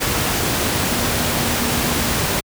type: tone in noise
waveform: sine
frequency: 237.7 Hz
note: A#3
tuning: 34 cents sharp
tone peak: -27 dBFS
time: 0.9-2.17 s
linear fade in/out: 20 ms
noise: pink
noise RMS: -19 dBFS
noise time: 0-2.41 s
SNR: -11 dB
effects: high-pass 60 Hz 12 dB/octave